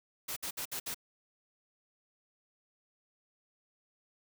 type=noise bursts; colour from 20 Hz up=white; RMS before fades=-38 dBFS; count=5; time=0.28-0.945 s; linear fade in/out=10 ms; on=85 ms; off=60 ms; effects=none